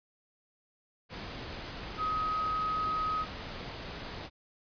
sine tone in noise, 1263 Hz, D#6, 26 cents sharp, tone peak -29 dBFS, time 1.97-3.26 s, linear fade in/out 50 ms, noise pink, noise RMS -41 dBFS, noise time 1.09-4.3 s, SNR +9 dB, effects resampled to 11025 Hz

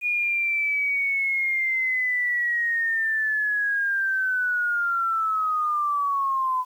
sine linear sweep, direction down, 2453 to 1006 Hz, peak -21 dBFS, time 0.01-6.65 s, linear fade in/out 50 ms, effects 9-bit

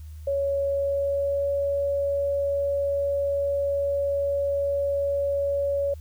sine tone with pitch glide, 557 to 562.2 Hz, C#5 to C#5, +8 to +24 cents, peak -22 dBFS, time 0.27-5.94 s, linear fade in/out 5 ms, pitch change +16 cents, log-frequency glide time 0.66-1.51 s, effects added 77 Hz sine -37 dBFS peak until 6 s + white hiss -60 dBFS RMS until 6 s

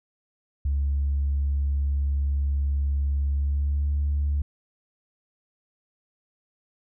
sine tone with pitch glide, 70.2 to 72.13 Hz, C#2 to D2, +22 to -31 cents, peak -20 dBFS, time 0.65-4.42 s, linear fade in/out 5 ms, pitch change +47 cents, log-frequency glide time 3.32-3.9 s, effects tanh soft clip ceiling -18 dBFS

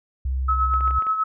sine tone with vibrato, 65.41 Hz, C2, in tune, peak -21 dBFS, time 0.25-0.99 s, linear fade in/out 5 ms, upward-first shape sine, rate 16 Hz, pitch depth 11 cents each way
sine tone with tremolo, 1291 Hz, E6, 37 cents flat, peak -17 dBFS, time 0.48-1.24 s, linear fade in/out 10 ms, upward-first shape sine, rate 8.4 Hz, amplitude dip 55%
clicks, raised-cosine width 0.5 ms, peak -23 dBFS, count 6, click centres 0.739 / 0.808 / 0.877 / 0.909 / 1.023 / 1.068 s
effects none

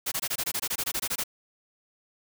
white noise bursts, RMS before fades -29 dBFS, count 15, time 0.06-1.238 s, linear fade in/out 10 ms, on 58 ms, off 22 ms, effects none

